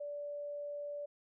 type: tone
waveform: sine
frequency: 581 Hz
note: D5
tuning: 19 cents flat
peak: -39 dBFS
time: 0-1.06 s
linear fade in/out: 10 ms
effects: none